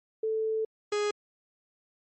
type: tone pair in turn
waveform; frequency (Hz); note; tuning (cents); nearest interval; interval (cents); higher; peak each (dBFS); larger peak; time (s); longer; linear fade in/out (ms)
sine / 45% pulse; 440 / 415.3; A4 / G#4; 0 / 0; minor second; 100; first; -26; neither; 0.23-0.65 / 0.92-1.11; first; 5
effects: MP3 32 kbps